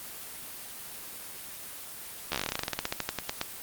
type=slowing click train; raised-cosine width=0.2 ms; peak=-11 dBFS; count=24; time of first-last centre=2.32-3.414 s; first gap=12 ms; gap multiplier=1.11; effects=white hiss -42 dBFS RMS until 3.62 s + Opus 24 kbps